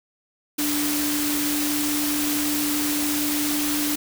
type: tone in noise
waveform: sine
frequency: 294.9 Hz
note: D4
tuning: 7 cents sharp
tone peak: -24 dBFS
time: 0.58-3.96 s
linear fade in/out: 10 ms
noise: white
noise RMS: -26 dBFS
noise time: 0.58-3.96 s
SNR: -1 dB
effects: none